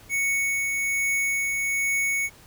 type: tone with tremolo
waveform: square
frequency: 2220 Hz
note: C#7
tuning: 2 cents sharp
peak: -22 dBFS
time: 0.09-2.3 s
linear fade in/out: 50 ms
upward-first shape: triangle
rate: 1.2 Hz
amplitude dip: 30%
effects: added 102 Hz sine -56 dBFS peak until 2.46 s + pink hiss -51 dBFS RMS until 2.46 s